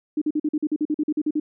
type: tone bursts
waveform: sine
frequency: 303.2 Hz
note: D#4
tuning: 45 cents flat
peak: -19 dBFS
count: 14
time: 0.17-1.399 s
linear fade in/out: 5 ms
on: 46 ms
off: 45 ms
effects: none